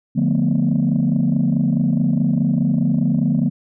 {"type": "chord", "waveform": "sine", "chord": "B half-diminished seventh", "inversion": "first", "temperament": "just", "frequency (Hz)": [148.16, 177.8, 222.2, 246.9], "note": ["D3", "F3", "A3", "B3"], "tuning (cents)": [16, 31, 17, 0], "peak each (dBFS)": -19, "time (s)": [0.15, 3.5], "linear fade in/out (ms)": 20, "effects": ["tanh soft clip ceiling -9 dBFS"]}